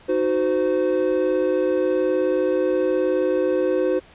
triangle chord, C diminished, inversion first, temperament equal with one note detuned, 311.1 / 370 / 513.7 Hz, Eb4 / Gb4 / C5, 0 / 0 / -32 cents, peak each -23 / -20 / -19 dBFS, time 0.08-4 s, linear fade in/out 20 ms, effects pink hiss -49 dBFS RMS until 4.14 s + resampled to 8000 Hz

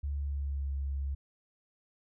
sine tone with pitch glide, 71.2 to 69.05 Hz, C#2 to C#2, +47 to -6 cents, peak -31 dBFS, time 0.03-1.15 s, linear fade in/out 10 ms, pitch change -53 cents, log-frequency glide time 0.16-0.72 s, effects none

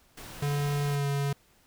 pink noise, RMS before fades -44 dBFS, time 0.17-0.96 s, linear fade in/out 5 ms
square tone with pitch glide, 144 to 141.04 Hz, D3 to C#3, -34 to +30 cents, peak -27 dBFS, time 0.42-1.33 s, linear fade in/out 5 ms, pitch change -36 cents, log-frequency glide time 0.86-1.07 s
effects pink hiss -63 dBFS RMS until 1.66 s

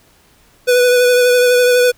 square tone with vibrato, 493.9 Hz, B4, in tune, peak -9 dBFS, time 0.67-1.92 s, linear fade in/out 20 ms, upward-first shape triangle, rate 12 Hz, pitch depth 23 cents each way, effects pink hiss -51 dBFS RMS until 1.97 s

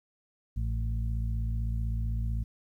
harmonic tone with a mistuned harmonic, 55.8 Hz, A1, 25 cents sharp, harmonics 1 / 2 / 3 / 4, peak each -29 / -33 / -47 / -44 dBFS, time 0.56-2.44 s, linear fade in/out 10 ms, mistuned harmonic 3, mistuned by +17 cents, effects 11-bit

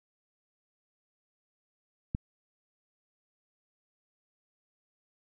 click, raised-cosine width 5 ms, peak -18 dBFS, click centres 2.149 s, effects none

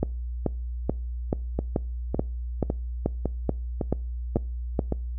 two click trains, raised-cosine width 2 ms, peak -12 / -9 dBFS, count 7 / 12, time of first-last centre 1.59-4.923 / 0.03-4.792 s, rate 1.8 / 2.31 Hz, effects noise-tail reverb RT60 0.4 s tail -25 dB re dry + added 60 Hz sine -29 dBFS peak until 5.18 s

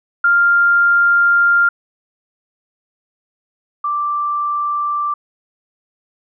sine tone pair in turn, 1396.9 / 1174.6 Hz, F6 / D6, 0 / 0 cents, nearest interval minor third, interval 300 cents, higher first, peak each -9 / -16 dBFS, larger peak first, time 0.24-1.69 / 3.84-5.14 s, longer first, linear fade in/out 5 ms, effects none

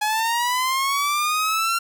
sawtooth linear sweep, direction up, 837 to 1375 Hz, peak -16 dBFS, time 0.01-1.79 s, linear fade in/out 10 ms, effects none

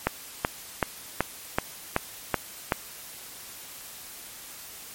click train, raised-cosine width 0.5 ms, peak -6 dBFS, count 8, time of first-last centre 0.07-2.722 s, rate 2.64 Hz, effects white hiss -43 dBFS RMS until 4.94 s + MP3 64 kbps

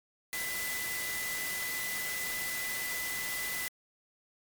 sine tone in noise, 2000 Hz, B6, 21 cents sharp, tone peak -36 dBFS, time 0.33-3.68 s, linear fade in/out 0 ms, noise white, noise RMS -37 dBFS, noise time 0.33-3.68 s, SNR -2 dB, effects MP3 96 kbps

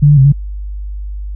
sine tone with pitch steps, 145.6 / 147 / 133.6 / 142 Hz, D3 / D3 / C3 / C#3, -15 / +2 / +36 / +42 cents, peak -3 dBFS, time 0.02-0.324 s, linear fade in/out 10 ms, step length 76 ms, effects added 50 Hz sine -20 dBFS peak until 1.35 s

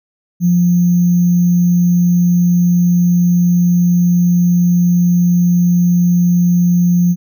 sine tone with sample-and-hold, 175.7 Hz, F3, 11 cents sharp, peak -8 dBFS, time 0.4-7.16 s, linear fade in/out 50 ms, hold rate 6300 Hz, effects none

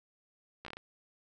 slowing click train, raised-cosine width 0.3 ms, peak -27 dBFS, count 6, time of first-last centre 0.65-0.769 s, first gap 14 ms, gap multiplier 1.27, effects none

